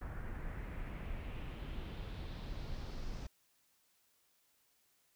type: noise with low-pass filter sweep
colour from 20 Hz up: brown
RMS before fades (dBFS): -43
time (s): 0.01-3.27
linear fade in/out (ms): 5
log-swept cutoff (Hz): 1600 to 5700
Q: 2.4
effects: white hiss -74 dBFS RMS until 5.15 s